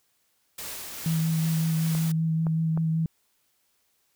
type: noise with tremolo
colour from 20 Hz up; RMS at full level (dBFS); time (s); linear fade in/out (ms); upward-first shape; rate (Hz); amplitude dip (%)
white; -36; 0.58-2.12; 5; triangle; 2.4; 30
type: tone with vibrato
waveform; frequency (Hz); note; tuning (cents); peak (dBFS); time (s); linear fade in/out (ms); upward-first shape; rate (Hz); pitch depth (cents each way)
sine; 161.3; E3; -37; -22; 1.06-3.06; 2; sine; 5.3; 15
type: clicks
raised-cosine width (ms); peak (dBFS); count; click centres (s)
1; -22; 3; 1.951 / 2.468 / 2.775
effects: white hiss -70 dBFS RMS until 4.15 s